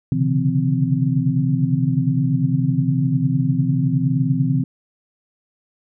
sine tone cluster, 127.1 / 138.3 / 146.9 / 167.9 / 258.8 Hz, C3 / C#3 / D3 / E3 / C4, -50 / -4 / +1 / +32 / -19 cents, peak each -22 dBFS, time 0.12-4.64 s, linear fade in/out 2 ms, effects none

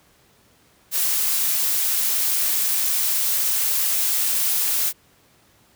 blue noise, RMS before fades -21 dBFS, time 0.91-4.93 s, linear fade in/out 50 ms, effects pink hiss -57 dBFS RMS until 5.75 s + high-pass 60 Hz 12 dB/octave

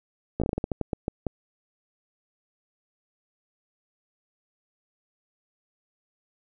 slowing click train, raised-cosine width 2 ms, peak -13 dBFS, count 13, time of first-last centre 0.4-1.267 s, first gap 16 ms, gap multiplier 1.25, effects none

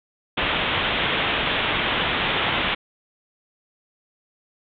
white low-pass noise, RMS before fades -23 dBFS, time 0.37-2.75 s, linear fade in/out 10 ms, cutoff 3600 Hz, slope 96 dB/octave, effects none

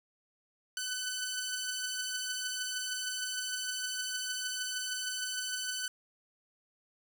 10% pulse beating tone pair, 1500 / 1506.5 Hz, F#6 / F#6, +23 / +31 cents, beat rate 6.5 Hz, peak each -32 / -27 dBFS, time 0.77-5.88 s, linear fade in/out 2 ms, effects none

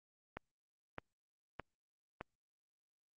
click train, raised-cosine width 0.5 ms, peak -27 dBFS, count 4, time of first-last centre 0.37-2.21 s, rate 1.63 Hz, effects Opus 48 kbps

